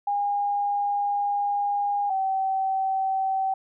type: tone pair in turn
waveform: sine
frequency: 813 / 768.6 Hz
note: G#5 / G5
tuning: -37 / -34 cents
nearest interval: minor second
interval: 97 cents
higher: first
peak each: -22 dBFS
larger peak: neither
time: 0.07-2.1 / 2.1-3.54 s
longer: first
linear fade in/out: 5 ms
effects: none